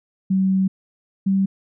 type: tone pair in turn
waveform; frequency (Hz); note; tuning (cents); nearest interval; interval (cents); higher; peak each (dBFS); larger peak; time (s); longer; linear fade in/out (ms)
sine; 190.4 / 193.62; F#3 / G3; +50 / -21; unison; 29; second; -15; neither; 0.3-0.68 / 1.26-1.46; first; 10
effects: none